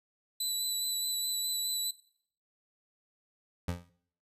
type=tone with vibrato; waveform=20% pulse; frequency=3975 Hz; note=B7; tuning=10 cents sharp; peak=-25 dBFS; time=0.4-1.91 s; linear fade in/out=5 ms; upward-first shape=sine; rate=4.8 Hz; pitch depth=18 cents each way
type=tone with exponential decay; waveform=25% pulse; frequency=87.31 Hz; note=F2; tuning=in tune; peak=-25 dBFS; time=3.68-3.9 s; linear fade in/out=5 ms; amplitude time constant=47 ms
effects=noise-tail reverb RT60 0.6 s tail -20 dB re dry + resampled to 32000 Hz